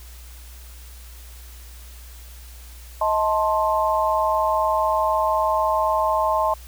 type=chord; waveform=sine; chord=A diminished; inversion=second; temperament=just; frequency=633.6 / 880 / 1056 Hz; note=Eb5 / A5 / C6; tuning=+31 / 0 / +16 cents; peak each=-22 dBFS; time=3.01-6.54 s; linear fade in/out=5 ms; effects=added 60 Hz sine -39 dBFS peak until 6.67 s + white hiss -47 dBFS RMS until 6.67 s